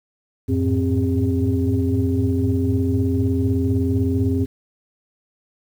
sine tone cluster, 89.3 / 105.1 / 109.1 / 263.4 / 403.4 Hz, F2 / G#2 / A2 / C4 / G4, +39 / +21 / -14 / +12 / +50 cents, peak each -20 / -28 / -24 / -20 / -26 dBFS, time 0.48-4.46 s, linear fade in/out 20 ms, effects tanh soft clip ceiling -8 dBFS + 8-bit

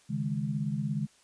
sine chord, C# suspended second, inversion none, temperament equal, 138.59 / 155.56 / 207.7 Hz, C#3 / D#3 / G#3, 0 / 0 / 0 cents, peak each -33 dBFS, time 0.09-1.07 s, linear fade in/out 20 ms, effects white hiss -62 dBFS RMS until 1.23 s + resampled to 22050 Hz

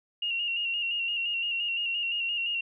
sine tone with vibrato, 2794 Hz, F7, in tune, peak -27 dBFS, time 0.22-2.61 s, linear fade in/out 5 ms, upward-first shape square, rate 5.8 Hz, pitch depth 35 cents each way, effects none

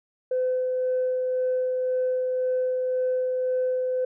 sine tone with tremolo, 509 Hz, C5, 48 cents flat, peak -20 dBFS, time 0.31-4.05 s, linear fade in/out 5 ms, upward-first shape sine, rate 1.9 Hz, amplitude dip 25%, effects tanh soft clip ceiling -18 dBFS

